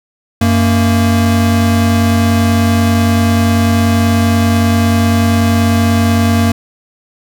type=tone pair together; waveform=square; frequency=93.5 / 230.2 Hz; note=F#2 / A#3; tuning=+19 / -22 cents; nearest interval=octave + major third; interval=1559 cents; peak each=-12 dBFS; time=0.41-6.52 s; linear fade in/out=5 ms; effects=none